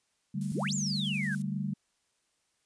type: chord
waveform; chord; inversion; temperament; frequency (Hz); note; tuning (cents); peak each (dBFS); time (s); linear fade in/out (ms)
sine; D suspended fourth; none; just; 146.83 / 195.78 / 220.2; D3 / G3 / A3; 0 / -2 / +2; -35 / -33 / -38; 0.34-1.74; 10
type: noise with tremolo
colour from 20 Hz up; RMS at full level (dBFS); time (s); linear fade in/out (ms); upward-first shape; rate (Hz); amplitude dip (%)
violet; -44; 0.41-1.42; 2; square; 11; 30
type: exponential two-way sweep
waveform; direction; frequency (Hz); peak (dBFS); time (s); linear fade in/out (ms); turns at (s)
sine; up then down; 146.83 to 7570 to 1512; -32; 0.52-1.35; 2; 0.74
effects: white hiss -75 dBFS RMS until 2.65 s + resampled to 22050 Hz